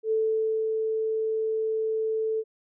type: tone with ADSR envelope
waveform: sine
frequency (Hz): 440.4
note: A4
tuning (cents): +2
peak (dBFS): -21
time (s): 0.03-2.44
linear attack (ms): 82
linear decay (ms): 550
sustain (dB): -3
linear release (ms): 47
effects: none

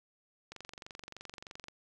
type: click train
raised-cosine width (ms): 0.2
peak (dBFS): -28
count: 28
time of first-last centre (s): 0.52-1.684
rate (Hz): 23.2
effects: none

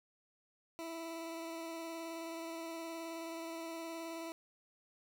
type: tone with vibrato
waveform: 20% pulse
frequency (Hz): 329.6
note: E4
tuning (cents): 0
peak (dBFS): -37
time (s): 0.79-4.32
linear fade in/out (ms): 0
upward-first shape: square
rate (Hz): 19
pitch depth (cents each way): 14
effects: none

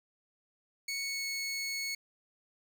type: tone with pitch glide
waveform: 20% pulse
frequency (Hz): 2217 to 2203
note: C#7 to C#7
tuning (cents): 0 to -11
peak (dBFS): -29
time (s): 0.88-1.95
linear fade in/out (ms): 5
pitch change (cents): -11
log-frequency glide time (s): 1.02-1.24
effects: none

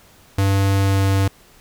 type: tone with pitch glide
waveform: square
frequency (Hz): 98 to 97.38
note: G2 to G2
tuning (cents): 0 to -11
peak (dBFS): -15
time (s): 0.38-1.28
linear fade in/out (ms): 5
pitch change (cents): -11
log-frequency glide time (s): 0.76-1.04
effects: pink hiss -50 dBFS RMS until 1.6 s

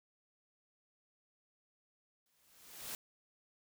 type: noise with exponential growth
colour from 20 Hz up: white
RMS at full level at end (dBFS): -41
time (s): 2.26-2.95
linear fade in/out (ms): 1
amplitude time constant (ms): 150
effects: none

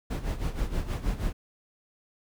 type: noise with tremolo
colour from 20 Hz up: brown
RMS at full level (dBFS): -27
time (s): 0.1-1.33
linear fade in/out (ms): 10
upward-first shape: sine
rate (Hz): 6.3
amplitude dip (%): 75
effects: none

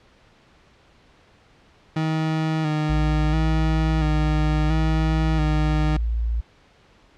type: tone with vibrato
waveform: 30% pulse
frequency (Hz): 155.56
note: D#3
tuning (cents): 0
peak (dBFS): -18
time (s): 1.96-5.97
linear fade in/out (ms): 5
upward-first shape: square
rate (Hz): 0.73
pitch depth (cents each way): 30
type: tone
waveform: sine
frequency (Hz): 56.9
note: A#1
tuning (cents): -41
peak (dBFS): -20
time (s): 2.89-6.41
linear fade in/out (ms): 10
effects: pink hiss -55 dBFS RMS until 7.17 s + low-pass 4000 Hz 12 dB/octave

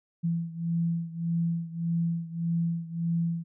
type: beating tone pair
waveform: sine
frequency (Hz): 167.4 / 169.1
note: E3 / E3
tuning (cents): +27 / +44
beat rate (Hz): 1.7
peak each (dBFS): -28 / -31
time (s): 0.23-3.44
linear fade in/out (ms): 20
effects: none

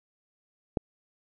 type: click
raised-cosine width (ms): 2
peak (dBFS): -12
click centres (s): 0.772
effects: none

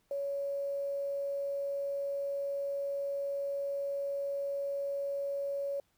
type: tone with quantisation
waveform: sine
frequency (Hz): 560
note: C#5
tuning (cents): +18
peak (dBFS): -32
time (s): 0.11-5.8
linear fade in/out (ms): 2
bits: 10
effects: pink hiss -74 dBFS RMS until 5.97 s

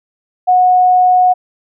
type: tone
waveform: sine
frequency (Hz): 731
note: F#5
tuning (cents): -21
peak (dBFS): -6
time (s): 0.47-1.34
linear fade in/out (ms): 20
effects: none

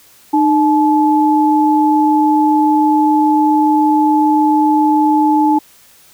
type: tone pair together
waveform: sine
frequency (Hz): 304.5 / 861.3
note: D#4 / A5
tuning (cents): -37 / -37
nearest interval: octave + tritone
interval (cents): 1800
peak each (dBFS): -11 / -12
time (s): 0.33-5.59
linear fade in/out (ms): 10
effects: white hiss -46 dBFS RMS until 6.13 s

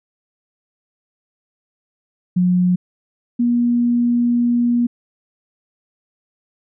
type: tone pair in turn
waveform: sine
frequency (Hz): 180 / 239.7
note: F#3 / A#3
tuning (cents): -47 / +48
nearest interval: perfect fourth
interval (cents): 495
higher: second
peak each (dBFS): -12 / -13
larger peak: first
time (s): 2.36-2.76 / 3.39-4.87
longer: second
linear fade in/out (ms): 10
effects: none

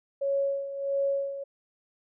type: tone with tremolo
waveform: sine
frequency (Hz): 554.4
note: C#5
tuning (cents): 0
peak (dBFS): -23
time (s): 0.21-1.44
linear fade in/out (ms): 10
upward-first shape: sine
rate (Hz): 1.5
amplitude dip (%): 70
effects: none

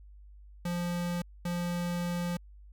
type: tone bursts at uneven times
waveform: square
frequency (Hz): 174.61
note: F3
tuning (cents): 0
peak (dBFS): -31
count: 2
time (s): 0.65-1.22 / 1.45-2.37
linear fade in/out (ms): 5
effects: added 50 Hz sine -49 dBFS peak until 2.72 s

